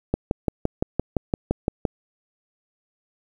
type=click train; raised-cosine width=2 ms; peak=-7 dBFS; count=11; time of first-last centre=0.14-1.852 s; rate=5.84 Hz; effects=8-bit